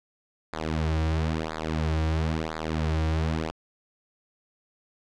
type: tone with flanger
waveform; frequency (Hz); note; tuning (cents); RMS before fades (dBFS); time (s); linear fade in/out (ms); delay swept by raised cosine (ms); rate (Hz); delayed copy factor
sawtooth; 79.3; D#2; +33; -27; 0.53-3.51; 0; 0.34 to 4.74; 0.99; -1
effects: low-pass 5000 Hz 12 dB/octave